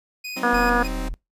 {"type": "tone with tremolo", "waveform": "25% pulse", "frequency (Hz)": 2489, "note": "D#7", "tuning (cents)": 0, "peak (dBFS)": -26, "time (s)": [0.24, 0.88], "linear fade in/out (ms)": 10, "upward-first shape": "square", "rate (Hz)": 3.3, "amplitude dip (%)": 75}
{"type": "chord", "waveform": "sawtooth", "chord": "C diminished", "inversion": "second", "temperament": "just", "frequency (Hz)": [188.37, 261.6, 314], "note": ["Gb3", "C4", "Eb4"], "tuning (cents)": [31, 0, 16], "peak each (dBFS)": [-32, -27, -32], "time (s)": [0.36, 1.09], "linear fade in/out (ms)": 10}
{"type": "harmonic tone", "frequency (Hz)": 241.4, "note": "B3", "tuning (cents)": -39, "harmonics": [1, 2, 3, 4, 5, 6, 7], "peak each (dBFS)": [-25, -25, -25, -25, -25, -25, -25], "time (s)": [0.43, 0.83], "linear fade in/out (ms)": 5}
{"type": "tone", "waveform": "triangle", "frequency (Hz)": 40.38, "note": "E1", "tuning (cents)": -35, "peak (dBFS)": -24, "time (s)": [0.53, 1.14], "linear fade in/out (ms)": 0}
{"effects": ["noise-tail reverb RT60 0.2 s tail -23 dB re dry", "resampled to 32000 Hz"]}